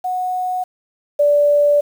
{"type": "tone pair in turn", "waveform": "sine", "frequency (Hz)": [734, 582.6], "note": ["F#5", "D5"], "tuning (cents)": [-14, -14], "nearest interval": "major third", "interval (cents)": 400, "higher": "first", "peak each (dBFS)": [-18, -10], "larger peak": "second", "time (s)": [[0.04, 0.64], [1.19, 1.81]], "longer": "second", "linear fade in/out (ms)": 10, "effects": ["7-bit"]}